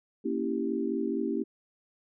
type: chord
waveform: sine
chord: A# diminished seventh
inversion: none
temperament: equal with one note detuned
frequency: 233.1 / 277.2 / 327.4 / 392 Hz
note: A#3 / C#4 / E4 / G4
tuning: 0 / 0 / -12 / 0 cents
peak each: -33 dBFS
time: 0.24-1.44 s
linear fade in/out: 20 ms
effects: none